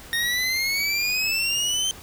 25% pulse exponential sweep, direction up, 1843 to 3132 Hz, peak -18 dBFS, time 0.13-1.91 s, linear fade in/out 0 ms, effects pink hiss -43 dBFS RMS until 2.02 s

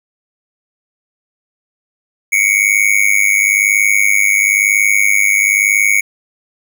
square tone with amplitude modulation, 2217 Hz, C#7, in tune, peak -6 dBFS, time 2.32-6.01 s, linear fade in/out 10 ms, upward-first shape sine, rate 101 Hz, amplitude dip 95%, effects none

